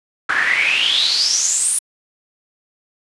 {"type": "noise with band-pass filter sweep", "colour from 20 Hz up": "pink", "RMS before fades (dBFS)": -17, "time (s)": [0.29, 1.79], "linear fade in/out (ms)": 5, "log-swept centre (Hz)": [1500, 10000], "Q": 9.6, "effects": ["resampled to 24000 Hz"]}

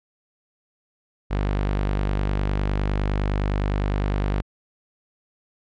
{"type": "tone", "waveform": "sawtooth", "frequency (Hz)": 49.81, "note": "G1", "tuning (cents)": 28, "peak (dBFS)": -17, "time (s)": [1.3, 4.42], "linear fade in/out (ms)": 20, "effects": ["low-pass 3000 Hz 12 dB/octave"]}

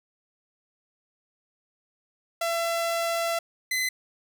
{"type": "tone pair in turn", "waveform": "sawtooth", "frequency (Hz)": [673, 2032], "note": ["E5", "B6"], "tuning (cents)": [36, 49], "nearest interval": "octave + perfect fifth", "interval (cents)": 1913, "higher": "second", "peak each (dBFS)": -21, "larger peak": "neither", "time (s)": [[2.41, 3.39], [3.71, 3.89]], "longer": "first", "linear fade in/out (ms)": 5, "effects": []}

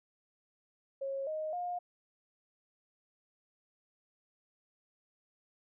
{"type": "tone with pitch steps", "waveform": "sine", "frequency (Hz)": [545, 622.4, 710.9], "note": ["C#5", "D#5", "F5"], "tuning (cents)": [-29, 0, 31], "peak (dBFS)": -34, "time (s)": [1.01, 1.79], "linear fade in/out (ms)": 10, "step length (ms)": 260, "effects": []}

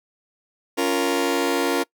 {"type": "chord", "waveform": "sawtooth", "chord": "Bb minor", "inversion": "first", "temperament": "just", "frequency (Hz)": [279.7, 349.6, 466.2], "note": ["Db4", "F4", "Bb4"], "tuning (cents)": [16, 2, 0], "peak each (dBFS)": -20, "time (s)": [0.77, 1.84], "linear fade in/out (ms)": 20, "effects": ["noise-tail reverb RT60 0.1 s tail -23 dB re dry"]}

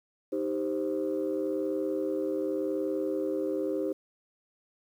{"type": "chord", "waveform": "sine", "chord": "C minor", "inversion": "first", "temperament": "equal", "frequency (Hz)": [311.1, 392, 523.3], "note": ["Eb4", "G4", "C5"], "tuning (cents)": [0, 0, 0], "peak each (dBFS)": [-31, -31, -32], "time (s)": [0.32, 3.93], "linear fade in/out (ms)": 10, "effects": ["tanh soft clip ceiling -21 dBFS", "10-bit"]}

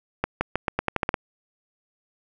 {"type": "accelerating click train", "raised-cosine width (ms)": 0.5, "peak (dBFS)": -7, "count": 10, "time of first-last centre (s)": [0.24, 1.142], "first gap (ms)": 170, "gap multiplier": 0.86, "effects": []}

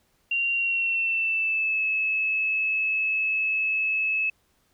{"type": "tone with pitch glide", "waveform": "sine", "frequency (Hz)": [2765, 2595], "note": ["F7", "E7"], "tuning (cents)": [-18, -28], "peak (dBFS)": -22, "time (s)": [0.31, 4.3], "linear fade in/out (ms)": 5, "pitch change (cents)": -110, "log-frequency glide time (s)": [0.53, 1.82], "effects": ["pink hiss -67 dBFS RMS until 4.73 s"]}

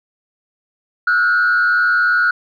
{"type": "tone with frequency modulation", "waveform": "sine", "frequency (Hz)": 1444, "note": "F#6", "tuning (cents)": -43, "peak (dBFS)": -10, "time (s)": [1.07, 2.31], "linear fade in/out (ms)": 5, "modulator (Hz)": 103, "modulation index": 0.76, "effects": ["tanh soft clip ceiling -9 dBFS"]}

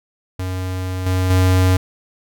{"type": "tone with level steps", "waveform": "square", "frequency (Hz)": 92.5, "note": "F#2", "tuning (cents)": 0, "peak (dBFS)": [-22, -16, -12], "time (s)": [0.39, 1.77], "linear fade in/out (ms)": 5, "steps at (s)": [1.06, 1.3], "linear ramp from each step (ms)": 5, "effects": []}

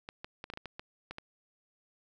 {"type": "clicks", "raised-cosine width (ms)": 0.3, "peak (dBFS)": -25, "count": 10, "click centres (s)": [0.089, 0.245, 0.441, 0.501, 0.537, 0.574, 0.657, 0.795, 1.11, 1.184], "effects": []}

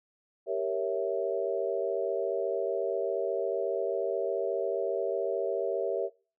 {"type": "chord", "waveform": "sine", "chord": "G diminished seventh", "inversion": "none", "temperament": "equal", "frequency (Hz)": [392, 466.2, 554.4, 659.3], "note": ["G4", "Bb4", "Db5", "Fb5"], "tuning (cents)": [0, 0, 0, 0], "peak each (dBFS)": -33, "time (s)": [0.46, 6.1], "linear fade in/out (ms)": 50, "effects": ["noise-tail reverb RT60 0.4 s tail -24 dB re dry"]}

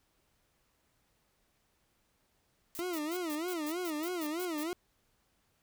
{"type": "noise bursts", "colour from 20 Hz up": "blue", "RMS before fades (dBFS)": -44, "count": 11, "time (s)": [2.75, 4.633], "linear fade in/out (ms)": 0, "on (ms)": 53, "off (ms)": 130}
{"type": "tone with vibrato", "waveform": "40% pulse", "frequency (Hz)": 329.6, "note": "E4", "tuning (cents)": 0, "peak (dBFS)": -33, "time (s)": [2.79, 4.73], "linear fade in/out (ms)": 0, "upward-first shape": "sine", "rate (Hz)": 3.2, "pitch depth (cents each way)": 180}
{"effects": ["pink hiss -74 dBFS RMS until 5.62 s"]}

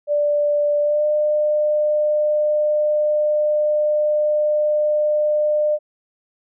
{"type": "tone with pitch glide", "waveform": "sine", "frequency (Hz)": [587.3, 601.7], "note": ["D5", "D5"], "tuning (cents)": [0, 42], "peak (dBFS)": -15, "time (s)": [0.07, 5.79], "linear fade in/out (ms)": 50, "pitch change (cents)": 42, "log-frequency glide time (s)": [0.81, 1.05], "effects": []}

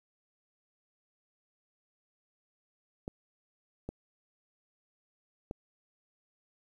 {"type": "clicks", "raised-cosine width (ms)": 2, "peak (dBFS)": -24, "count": 3, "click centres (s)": [3.079, 3.89, 5.511], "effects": ["10-bit"]}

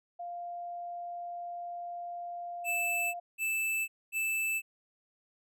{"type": "tone", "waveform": "sine", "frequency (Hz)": 698, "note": "F5", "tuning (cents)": -1, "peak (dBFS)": -37, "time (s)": [0.19, 3.2], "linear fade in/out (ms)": 10}
{"type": "tone bursts", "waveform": "square", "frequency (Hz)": 2637, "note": "E7", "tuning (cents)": 0, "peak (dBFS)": -30, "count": 3, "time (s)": [2.64, 4.62], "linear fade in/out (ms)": 50, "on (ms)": 500, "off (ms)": 240}
{"effects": []}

